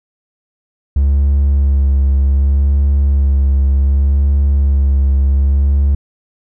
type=tone with vibrato; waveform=triangle; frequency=69.3 Hz; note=C#2; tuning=in tune; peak=-6 dBFS; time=0.96-5.95 s; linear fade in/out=5 ms; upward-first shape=sine; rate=0.66 Hz; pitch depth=26 cents each way; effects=tanh soft clip ceiling -2 dBFS